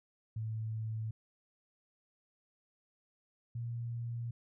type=tone pair in turn; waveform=sine; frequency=110.4 / 117.76 Hz; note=A2 / A#2; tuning=+6 / +18 cents; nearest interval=minor second; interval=112 cents; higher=second; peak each=-35 / -36 dBFS; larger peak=first; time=0.36-1.11 / 3.55-4.31 s; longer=second; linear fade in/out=5 ms; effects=none